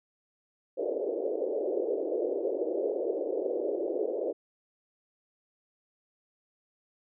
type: band-pass noise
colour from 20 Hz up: pink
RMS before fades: -31 dBFS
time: 0.77-4.33 s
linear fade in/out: 20 ms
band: 350 to 570 Hz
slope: 48 dB/octave
effects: none